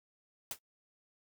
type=noise with exponential decay; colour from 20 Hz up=white; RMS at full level=-34 dBFS; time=0.51-0.59 s; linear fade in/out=2 ms; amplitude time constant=17 ms; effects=noise-tail reverb RT60 0.1 s tail -24 dB re dry